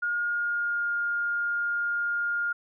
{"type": "tone with pitch glide", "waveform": "sine", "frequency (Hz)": [1426, 1413.7], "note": ["F6", "F6"], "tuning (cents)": [36, 21], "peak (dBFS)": -25, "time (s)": [0.02, 2.53], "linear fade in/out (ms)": 10, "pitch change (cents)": -15, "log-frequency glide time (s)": [0.17, 0.92], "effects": []}